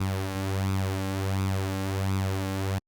sawtooth tone with flanger, 96.2 Hz, G2, 32 cents flat, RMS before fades -28 dBFS, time 0-2.79 s, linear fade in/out 10 ms, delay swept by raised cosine 0.81 to 3.71 ms, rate 1.4 Hz, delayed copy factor +0.6, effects Opus 48 kbps

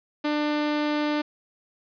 sawtooth tone, 298.1 Hz, D4, 26 cents sharp, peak -19 dBFS, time 0.24-1.22 s, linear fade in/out 10 ms, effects resampled to 11025 Hz + 8-bit

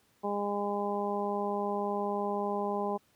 harmonic tone, 203.6 Hz, G#3, 34 cents flat, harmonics 1 / 2 / 3 / 4 / 5, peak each -36 / -34 / -37 / -35 / -38 dBFS, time 0.23-2.98 s, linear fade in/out 20 ms, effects pink hiss -68 dBFS RMS until 3.15 s + high-pass 80 Hz 12 dB/octave

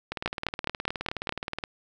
two click trains, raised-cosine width 0.3 ms, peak -15 / -10 dBFS, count 30 / 6, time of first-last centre 0.12-1.638 / 0.26-1.293 s, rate 19.1 / 4.84 Hz, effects none

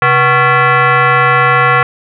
sine tone with frequency modulation, 133.5 Hz, C3, 35 cents sharp, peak -6 dBFS, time 0.02-1.83 s, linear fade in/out 2 ms, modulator 619 Hz, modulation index 3.1, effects none

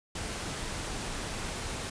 pink noise, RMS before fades -36 dBFS, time 0.15-1.9 s, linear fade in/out 5 ms, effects resampled to 22050 Hz

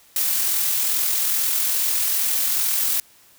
blue noise with amplitude modulation, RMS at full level -20 dBFS, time 0.16-3 s, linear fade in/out 2 ms, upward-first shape sine, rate 42.4 Hz, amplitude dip 25%, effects white hiss -53 dBFS RMS until 3.38 s

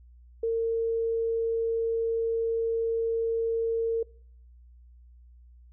sine tone, 456.2 Hz, A#4, 37 cents flat, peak -24 dBFS, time 0.43-4.03 s, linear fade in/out 5 ms, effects noise-tail reverb RT60 0.6 s tail -25 dB re dry + added 60 Hz sine -50 dBFS peak until 5.72 s

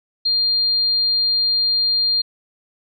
sine tone, 4200 Hz, C8, 6 cents sharp, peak -15 dBFS, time 0.25-2.22 s, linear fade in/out 10 ms, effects none

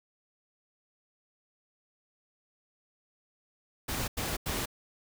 pink noise bursts, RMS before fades -33 dBFS, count 3, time 3.88-4.658 s, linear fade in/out 10 ms, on 200 ms, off 89 ms, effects none

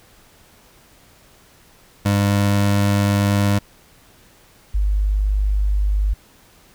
25% pulse / sine tone pair in turn, 101 / 50.5 Hz, G#2 / G#1, -48 / -48 cents, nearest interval octave, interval 1200 cents, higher first, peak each -11 / -15 dBFS, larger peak first, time 2.05-3.59 / 4.74-6.14 s, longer first, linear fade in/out 10 ms, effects pink hiss -51 dBFS RMS until 6.74 s

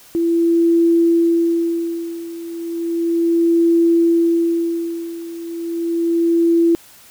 sine tone with tremolo, 336 Hz, E4, 33 cents sharp, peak -10 dBFS, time 0.15-6.75 s, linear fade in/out 0 ms, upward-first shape sine, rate 0.34 Hz, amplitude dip 85%, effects white hiss -45 dBFS RMS until 7.1 s

